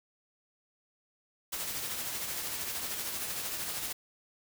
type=noise with tremolo; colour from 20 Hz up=white; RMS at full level=-35 dBFS; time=1.52-3.93 s; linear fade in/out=10 ms; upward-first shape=sine; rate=13 Hz; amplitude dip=35%; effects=none